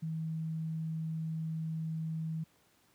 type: tone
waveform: sine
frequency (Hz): 160.3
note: E3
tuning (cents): -48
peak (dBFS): -33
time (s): 0.02-2.44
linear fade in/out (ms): 10
effects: pink hiss -68 dBFS RMS until 2.94 s + high-pass 100 Hz 12 dB/octave